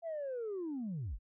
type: linear sweep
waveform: sine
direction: down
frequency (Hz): 684 to 30.62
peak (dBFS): -35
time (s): 0.02-1.19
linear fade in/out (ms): 50
effects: tanh soft clip ceiling -34 dBFS